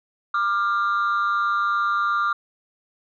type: tone pair together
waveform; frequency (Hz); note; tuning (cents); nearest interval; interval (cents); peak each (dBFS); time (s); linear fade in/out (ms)
sine; 1191.2 / 1394; D6 / F6; +24 / -4; minor third; 272; -19 / -21; 0.34-2.33; 5
effects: tanh soft clip ceiling -16 dBFS